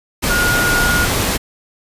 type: tone in noise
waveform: sine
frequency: 1433 Hz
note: F6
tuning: 44 cents sharp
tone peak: -15 dBFS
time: 0.29-1.06 s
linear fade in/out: 20 ms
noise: pink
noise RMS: -17 dBFS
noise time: 0.22-1.38 s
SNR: -1 dB
effects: resampled to 32000 Hz